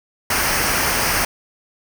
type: noise with comb filter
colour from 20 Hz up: pink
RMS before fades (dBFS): -19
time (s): 0.3-1.25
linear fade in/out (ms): 5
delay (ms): 0.27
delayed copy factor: -0.6
effects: none